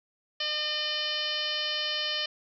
harmonic tone, 605 Hz, D#5, 49 cents flat, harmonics 1 / 2 / 3 / 4 / 5 / 6 / 7 / 8 / 9, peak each -40 / -43 / -37 / -40 / -31 / -40 / -37 / -37 / -41 dBFS, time 0.4-2.26 s, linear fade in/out 5 ms, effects none

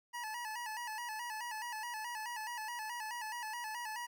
25% pulse tone with vibrato, 912 Hz, A#5, 38 cents flat, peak -36 dBFS, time 0.13-4.07 s, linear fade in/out 20 ms, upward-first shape square, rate 4.7 Hz, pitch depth 91 cents each way, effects 13-bit

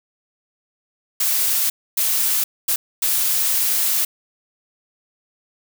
blue noise bursts at uneven times, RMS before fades -19 dBFS, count 4, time 1.2-1.7 / 1.97-2.44 / 2.68-2.76 / 3.02-4.05 s, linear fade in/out 5 ms, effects none

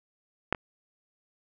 clicks, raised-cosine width 0.5 ms, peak -8 / -21 dBFS, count 2, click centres 0.526 / 0.548 s, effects none

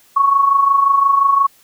sine tone with amplitude modulation, 1108.7 Hz, C#6, in tune, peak -7 dBFS, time 0.16-1.47 s, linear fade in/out 10 ms, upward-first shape sine, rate 25.7 Hz, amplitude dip 60%, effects white hiss -51 dBFS RMS until 1.63 s

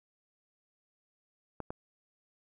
clicks, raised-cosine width 1 ms, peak -24 dBFS, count 2, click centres 1.603 / 1.705 s, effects 11-bit

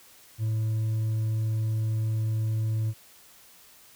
sine tone with hard clipping, 110 Hz, A2, in tune, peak -25 dBFS, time 0.38-2.94 s, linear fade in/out 50 ms, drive 2 dB, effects white hiss -54 dBFS RMS until 3.95 s

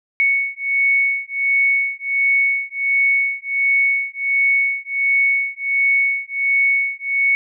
sine beating tone pair, 2217 / 2218.4 Hz, C#7 / C#7, 0 / +1 cents, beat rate 1.4 Hz, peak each -18 / -18 dBFS, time 0.2-7.35 s, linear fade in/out 0 ms, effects none

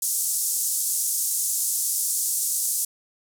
white band-pass noise, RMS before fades -25 dBFS, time 0.02-2.85 s, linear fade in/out 5 ms, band 6400 to 12000 Hz, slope 24 dB/octave, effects none

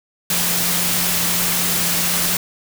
sine tone in noise, 174.61 Hz, F3, in tune, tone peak -28 dBFS, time 0.3-2.37 s, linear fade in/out 2 ms, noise white, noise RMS -19 dBFS, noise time 0.3-2.37 s, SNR -12 dB, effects none

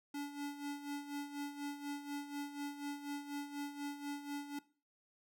square tone with tremolo, 287.2 Hz, D4, 39 cents flat, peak -39 dBFS, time 0.14-4.59 s, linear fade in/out 5 ms, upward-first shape sine, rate 4.1 Hz, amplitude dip 70%, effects noise-tail reverb RT60 0.4 s tail -20 dB re dry

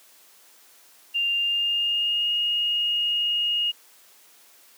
sine tone with pitch glide, 2794 to 2861 Hz, F7 to F7, 0 to +41 cents, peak -21 dBFS, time 1.14-3.72 s, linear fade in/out 20 ms, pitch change +41 cents, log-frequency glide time 1.35-2.33 s, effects white hiss -54 dBFS RMS until 4.77 s + high-pass 300 Hz 12 dB/octave

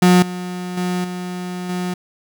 35% pulse tone with level steps, 180 Hz, F#3, 47 cents flat, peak -7 / -23 / -17 / -23 / -19 dBFS, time 0.02-1.94 s, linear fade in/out 5 ms, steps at 0.22 / 0.77 / 1.04 / 1.69 s, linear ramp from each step 5 ms, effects none

